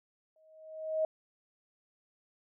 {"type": "tone with exponential growth", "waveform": "sine", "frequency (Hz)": 631, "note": "D#5", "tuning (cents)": 24, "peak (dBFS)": -25, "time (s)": [0.36, 1.05], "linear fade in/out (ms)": 2, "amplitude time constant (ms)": 150, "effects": []}